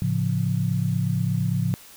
sine chord, A augmented, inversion none, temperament equal, 110 / 138.59 / 174.61 Hz, A2 / C#3 / E#3, 0 / 0 / 0 cents, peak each -25 dBFS, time 0.02-1.74 s, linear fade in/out 0 ms, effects white hiss -47 dBFS RMS until 1.96 s

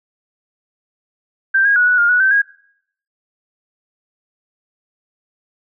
sine tone with pitch steps, 1570 / 1636 / 1462 / 1475 / 1412 / 1469 / 1548 / 1639 Hz, G6 / G#6 / F#6 / F#6 / F6 / F#6 / G6 / G#6, +2 / -26 / -21 / -6 / +19 / -13 / -22 / -23 cents, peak -10 dBFS, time 1.54-2.42 s, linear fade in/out 10 ms, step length 110 ms, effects noise-tail reverb RT60 0.7 s tail -23 dB re dry

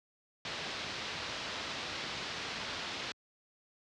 white low-pass noise, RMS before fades -40 dBFS, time 0.45-3.12 s, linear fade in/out 2 ms, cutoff 4700 Hz, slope 24 dB/octave, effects high-pass 60 Hz 12 dB/octave + low-pass 8000 Hz 12 dB/octave

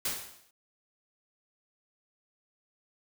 white noise with exponential decay, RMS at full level -29 dBFS, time 0.05-0.51 s, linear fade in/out 5 ms, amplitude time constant 100 ms, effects none

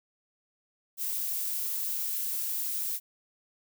violet noise, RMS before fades -32 dBFS, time 0.97-3 s, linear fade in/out 50 ms, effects none

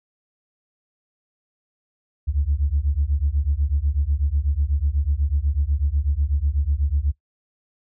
sine beating tone pair, 67.9 / 76 Hz, C#2 / D#2, -35 / -40 cents, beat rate 8.1 Hz, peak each -21 dBFS, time 2.27-7.12 s, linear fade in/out 20 ms, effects noise-tail reverb RT60 0.1 s tail -19 dB re dry + tanh soft clip ceiling -11 dBFS

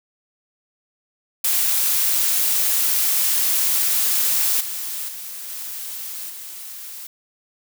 blue noise with level steps, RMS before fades -19 / -28 / -33 / -31 / -35 dBFS, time 1.44-7.07 s, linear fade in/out 5 ms, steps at 4.6 / 5.08 / 5.49 / 6.29 s, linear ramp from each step 10 ms, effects none

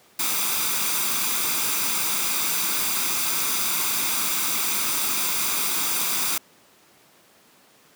white noise with comb filter, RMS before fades -24 dBFS, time 0.19-6.38 s, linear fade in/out 5 ms, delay 0.83 ms, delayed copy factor +0.55, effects pink hiss -55 dBFS RMS until 7.95 s + high-pass 200 Hz 12 dB/octave

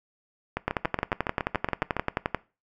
two click trains, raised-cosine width 0.5 ms, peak -9 / -12 dBFS, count 20 / 11, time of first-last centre 0.68-2.347 / 0.57-1.967 s, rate 11.4 / 7.16 Hz, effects noise-tail reverb RT60 0.3 s tail -20 dB re dry

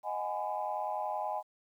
sine chord, G# minor seventh, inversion second, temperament equal with one note detuned, 622.3 / 740 / 830.6 / 1006.8 Hz, D#5 / F#5 / G#5 / B5, 0 / 0 / 0 / +33 cents, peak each -38 / -39 / -35 / -40 dBFS, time 0.03-1.43 s, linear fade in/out 50 ms, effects tanh soft clip ceiling -22 dBFS + 11-bit

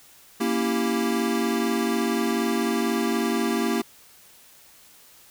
square chord, A# diminished seventh, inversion none, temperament equal, 233.1 / 277.2 / 329.6 / 392 Hz, A#3 / C#4 / E4 / G4, 0 / 0 / 0 / 0 cents, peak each -26 / -31 / -29 / -29 dBFS, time 0.4-3.82 s, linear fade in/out 10 ms, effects white hiss -52 dBFS RMS until 5.3 s

